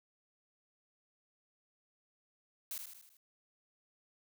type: noise with echo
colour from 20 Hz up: blue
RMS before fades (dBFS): -41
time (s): 2.71-2.78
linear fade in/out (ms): 2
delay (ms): 78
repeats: 5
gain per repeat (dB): -5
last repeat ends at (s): 3.17
effects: none